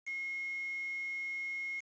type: tone with quantisation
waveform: sine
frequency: 2159 Hz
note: C#7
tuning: 46 cents flat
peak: -36 dBFS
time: 0.06-1.81 s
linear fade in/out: 20 ms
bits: 8
effects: resampled to 16000 Hz